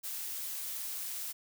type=noise; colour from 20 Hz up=blue; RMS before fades=-39 dBFS; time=0.03-1.33 s; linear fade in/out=20 ms; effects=none